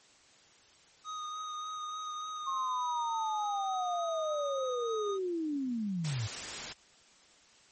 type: tone with vibrato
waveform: square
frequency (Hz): 1244.5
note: D#6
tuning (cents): 0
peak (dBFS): -38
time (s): 1.04-5.19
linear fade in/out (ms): 50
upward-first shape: sine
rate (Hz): 3.4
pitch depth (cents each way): 17
type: linear sweep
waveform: sine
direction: down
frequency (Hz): 1085 to 98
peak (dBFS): -31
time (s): 2.46-6.28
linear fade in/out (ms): 20
type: noise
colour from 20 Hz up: white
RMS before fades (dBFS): -39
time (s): 6.04-6.73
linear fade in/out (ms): 10
effects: white hiss -61 dBFS RMS until 7.71 s + MP3 32 kbps